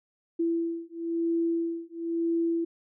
sine beating tone pair, 333.7 / 334.7 Hz, E4 / E4, +21 / +26 cents, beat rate 1 Hz, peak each -29 dBFS, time 0.39-2.65 s, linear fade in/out 10 ms, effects none

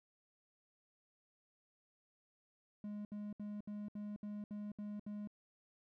triangle tone bursts, 207.7 Hz, G#3, in tune, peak -40 dBFS, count 9, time 2.84-5.274 s, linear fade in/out 2 ms, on 210 ms, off 68 ms, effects none

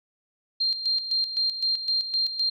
sine tone with tremolo, 4186 Hz, C8, in tune, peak -21 dBFS, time 0.6-2.5 s, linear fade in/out 10 ms, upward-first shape square, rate 3.9 Hz, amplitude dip 65%, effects none

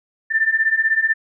sine beating tone pair, 1772 / 1788 Hz, A6 / A6, +12 / +27 cents, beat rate 16 Hz, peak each -19 / -17 dBFS, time 0.3-1.14 s, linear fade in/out 20 ms, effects none

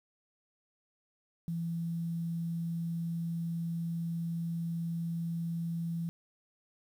sine tone with quantisation, 167.6 Hz, E3, 29 cents sharp, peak -32 dBFS, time 1.48-6.09 s, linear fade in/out 0 ms, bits 10, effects none

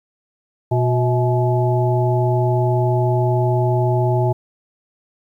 harmonic tone with a mistuned harmonic, 122.1 Hz, B2, 19 cents flat, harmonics 1 / 3 / 5 / 7, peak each -16 / -21 / -23 / -24 dBFS, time 0.71-4.33 s, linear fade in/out 10 ms, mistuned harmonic 5, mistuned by +87 cents, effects 9-bit

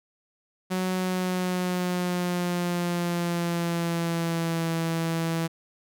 sawtooth tone with pitch glide, 185 to 164.82 Hz, F#3 to E3, 0 to 0 cents, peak -21 dBFS, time 0.7-5.48 s, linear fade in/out 20 ms, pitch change -200 cents, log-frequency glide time 0.96-4.71 s, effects none

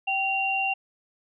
sine tone pair together, 775.6 / 2764 Hz, G5 / F7, -19 / -19 cents, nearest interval octave + minor seventh, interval 2200 cents, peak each -27 / -25 dBFS, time 0.07-0.74 s, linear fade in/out 10 ms, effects none

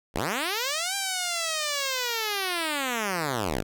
5% pulse linear two-way sweep, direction up then down, 44.45 to 797 to 44.45 Hz, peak -15 dBFS, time 0.14-3.63 s, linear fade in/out 20 ms, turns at 0.95 s, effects none

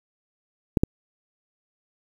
clicks, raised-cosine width 3 ms, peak -5 dBFS, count 2, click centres 0.772 / 0.835 s, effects 7-bit

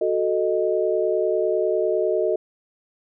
sine chord, D# diminished, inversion first, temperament equal, 370 / 440 / 622.3 Hz, F#4 / A4 / D#5, 0 / 0 / 0 cents, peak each -23 dBFS, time 0.01-2.36 s, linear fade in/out 5 ms, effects none

